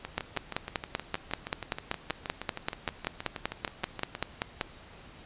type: two click trains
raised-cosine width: 0.3 ms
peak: -12 / -19 dBFS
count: 24 / 27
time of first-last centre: 0.18-4.612 / 0.05-4.151 s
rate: 5.19 / 6.34 Hz
effects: pink hiss -51 dBFS RMS until 5.25 s + resampled to 8000 Hz